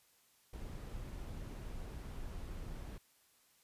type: noise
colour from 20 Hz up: brown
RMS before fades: -45 dBFS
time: 0.53-2.98 s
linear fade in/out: 5 ms
effects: white hiss -70 dBFS RMS until 3.63 s + resampled to 32000 Hz